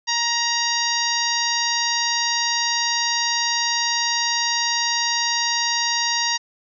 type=harmonic tone; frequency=940 Hz; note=A#5; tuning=14 cents sharp; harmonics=1 / 2 / 3 / 4 / 5 / 6 / 7; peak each=-26 / -26 / -30 / -28 / -25 / -26 / -30 dBFS; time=0.07-6.38 s; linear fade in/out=20 ms; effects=none